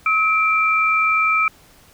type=tone pair together; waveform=sine; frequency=1285 / 2354 Hz; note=E6 / D7; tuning=-45 / +3 cents; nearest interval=minor seventh; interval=1048 cents; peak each=-17 dBFS; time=0.06-1.48 s; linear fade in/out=2 ms; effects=pink hiss -50 dBFS RMS until 1.93 s